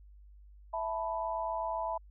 sine chord, E suspended fourth, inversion none, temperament equal, 659.3 / 880 / 987.8 Hz, E5 / A5 / B5, 0 / 0 / 0 cents, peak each -36 / -37 / -36 dBFS, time 0.73-1.98 s, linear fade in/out 10 ms, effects added 50 Hz sine -52 dBFS peak until 2.1 s

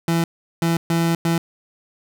30% pulse tone bursts at uneven times, 167 Hz, E3, 23 cents sharp, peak -14 dBFS, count 4, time 0.08-0.24 / 0.62-0.77 / 0.9-1.15 / 1.25-1.38 s, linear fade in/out 2 ms, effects none

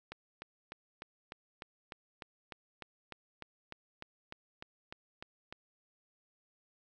click train, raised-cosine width 0.3 ms, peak -27 dBFS, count 19, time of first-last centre 0.12-5.525 s, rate 3.33 Hz, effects none

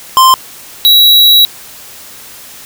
square tone pair in turn, 1044 / 3885 Hz, C6 / B7, -4 / -29 cents, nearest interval octave + major seventh, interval 2275 cents, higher second, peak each -3 dBFS, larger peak neither, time 0.17-0.34 / 0.85-1.45 s, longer second, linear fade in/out 0 ms, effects white hiss -32 dBFS RMS until 2.65 s

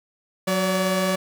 sawtooth tone pair together, 185 / 572.6 Hz, F#3 / D5, 0 / -44 cents, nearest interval octave + minor sixth, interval 1956 cents, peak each -19 dBFS, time 0.47-1.16 s, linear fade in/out 10 ms, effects none

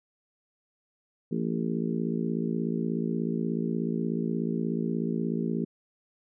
harmonic tone with a mistuned harmonic, 56.6 Hz, A1, 50 cents sharp, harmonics 3 / 4 / 5 / 6 / 7 / 8, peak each -31 / -30 / -37 / -36 / -36 / -41 dBFS, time 1.31-5.65 s, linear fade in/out 10 ms, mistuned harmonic 8, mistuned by -22 cents, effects none

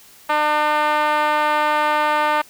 5% pulse tone with band-pass filter, 301 Hz, D4, 43 cents sharp, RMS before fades -18 dBFS, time 0.29-2.42 s, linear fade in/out 10 ms, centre 900 Hz, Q 1.8, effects white hiss -47 dBFS RMS until 2.49 s

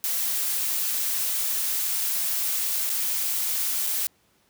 blue noise with dropouts, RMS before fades -26 dBFS, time 0.04-4.07 s, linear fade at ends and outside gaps 0 ms, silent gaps 2.894-2.9 / 3.866-3.87 s, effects pink hiss -64 dBFS RMS until 4.49 s + high-pass 80 Hz 12 dB/octave

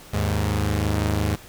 sawtooth tone pair together, 78.01 / 103.83 Hz, D#2 / G#2, +5 / 0 cents, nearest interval perfect fourth, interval 495 cents, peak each -20 / -19 dBFS, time 0.13-1.36 s, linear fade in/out 10 ms, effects pink hiss -45 dBFS RMS until 1.48 s

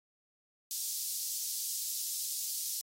pink high-pass noise, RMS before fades -37 dBFS, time 0.71-2.81 s, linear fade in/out 0 ms, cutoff 4900 Hz, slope 24 dB/octave, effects AAC 48 kbps

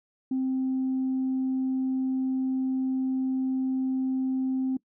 sine tone, 261.6 Hz, C4, in tune, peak -23 dBFS, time 0.31-4.77 s, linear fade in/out 5 ms, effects noise-tail reverb RT60 0.1 s tail -22 dB re dry + tanh soft clip ceiling -21 dBFS

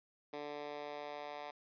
10% pulse tone with high-pass filter sweep, 146.83 Hz, D3, in tune, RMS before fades -45 dBFS, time 0.33-1.51 s, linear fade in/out 5 ms, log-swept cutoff 370 to 720 Hz, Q 1.4, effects resampled to 11025 Hz

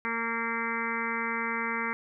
harmonic tone, 230 Hz, A#3, 23 cents flat, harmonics 1 / 2 / 4 / 5 / 6 / 7 / 8 / 9 / 10, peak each -37 / -39 / -37 / -37 / -37 / -38 / -39 / -34 / -40 dBFS, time 0.05-1.93 s, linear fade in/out 0 ms, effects none

